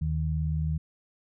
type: tone pair together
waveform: sine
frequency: 77.6 / 156.01 Hz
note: D#2 / D#3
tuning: -4 / +5 cents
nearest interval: octave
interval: 1209 cents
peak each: -28 dBFS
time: 0.01-0.78 s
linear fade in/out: 10 ms
effects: none

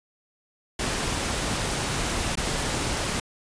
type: noise with dropouts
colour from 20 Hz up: pink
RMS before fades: -27 dBFS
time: 0.79-3.2 s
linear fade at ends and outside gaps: 5 ms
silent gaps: 2.355-2.372 s
effects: resampled to 22050 Hz

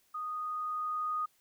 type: tone with level ramp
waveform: sine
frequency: 1239 Hz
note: D#6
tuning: 8 cents flat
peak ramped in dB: -35 to -30 dBFS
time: 0.14-1.26 s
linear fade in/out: 10 ms
effects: white hiss -70 dBFS RMS until 1.4 s

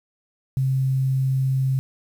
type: tone with quantisation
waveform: sine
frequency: 132.7 Hz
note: C3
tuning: 25 cents sharp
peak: -18 dBFS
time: 0.57-1.79 s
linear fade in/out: 0 ms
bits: 8
effects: none

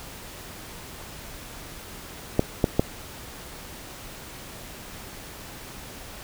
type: clicks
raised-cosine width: 2 ms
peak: -4 dBFS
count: 3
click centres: 2.394 / 2.642 / 2.795 s
effects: pink hiss -41 dBFS RMS until 6.23 s

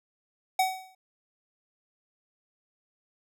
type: tone with exponential decay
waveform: square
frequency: 753 Hz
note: F#5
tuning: 30 cents sharp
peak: -20 dBFS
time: 0.59-0.95 s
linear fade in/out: 5 ms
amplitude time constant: 78 ms
effects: none

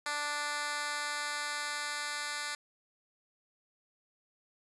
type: tone with high-pass filter sweep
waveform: 10% pulse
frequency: 293.7 Hz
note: D4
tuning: in tune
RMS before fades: -36 dBFS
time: 0.06-2.55 s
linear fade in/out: 2 ms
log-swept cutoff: 1100 to 1800 Hz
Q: 0.74
effects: resampled to 24000 Hz

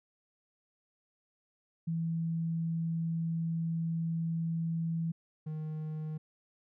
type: tone pair in turn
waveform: sine / triangle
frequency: 164.81 / 155.36 Hz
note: E3 / D#3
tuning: 0 / -2 cents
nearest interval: minor second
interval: 102 cents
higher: first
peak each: -30 / -33 dBFS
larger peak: first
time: 1.87-5.12 / 5.46-6.18 s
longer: first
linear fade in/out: 10 ms
effects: none

